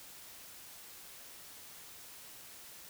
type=silence; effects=white hiss -52 dBFS RMS until 2.89 s